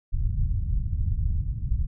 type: low-pass noise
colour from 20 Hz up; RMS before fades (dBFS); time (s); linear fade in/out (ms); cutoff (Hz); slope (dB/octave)
pink; -25; 0.12-1.87; 20; 120; 24
effects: none